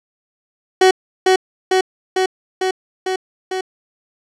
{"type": "tone with echo", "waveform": "30% pulse", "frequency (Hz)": 374.8, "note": "F#4", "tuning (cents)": 22, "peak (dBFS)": -5, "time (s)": [0.81, 0.91], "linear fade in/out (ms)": 5, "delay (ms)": 450, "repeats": 6, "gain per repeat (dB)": -2, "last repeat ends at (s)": 3.61, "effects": ["low-pass 7000 Hz 12 dB/octave"]}